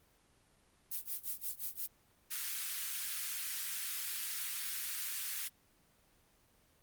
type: noise with tremolo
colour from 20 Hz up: violet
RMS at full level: -37 dBFS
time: 0.91-1.87 s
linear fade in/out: 10 ms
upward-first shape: sine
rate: 5.7 Hz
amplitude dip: 95%
type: high-pass noise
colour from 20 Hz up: white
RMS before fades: -39 dBFS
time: 2.3-5.49 s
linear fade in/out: 20 ms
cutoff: 1400 Hz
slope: 24 dB/octave
effects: pink hiss -69 dBFS RMS until 6.82 s + Opus 24 kbps